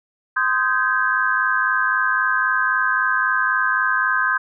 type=chord; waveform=sine; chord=Ab major seventh; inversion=first; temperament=just; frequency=1038.3 / 1245.9 / 1557.4 / 1661.2 Hz; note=C6 / Eb6 / G6 / Ab6; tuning=-14 / +2 / -12 / 0 cents; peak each=-23 / -24 / -19 / -24 dBFS; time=0.36-4.38 s; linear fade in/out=10 ms; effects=none